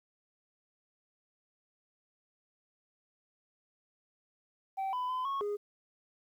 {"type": "tone with pitch steps", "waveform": "sine", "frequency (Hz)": [773, 1000, 1017, 1100, 412.3], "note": ["G5", "B5", "C6", "C#6", "G#4"], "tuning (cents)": [-24, 21, -50, -14, -13], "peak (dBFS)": -29, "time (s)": [4.77, 5.57], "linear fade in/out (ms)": 20, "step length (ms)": 160, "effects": ["tanh soft clip ceiling -31 dBFS", "11-bit"]}